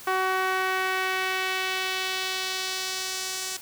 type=tone with band-pass filter sweep; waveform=sawtooth; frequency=375.9 Hz; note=F#4; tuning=27 cents sharp; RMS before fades=-28 dBFS; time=0.07-3.57 s; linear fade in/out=5 ms; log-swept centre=1200 to 7000 Hz; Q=1.2; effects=white hiss -44 dBFS RMS until 3.61 s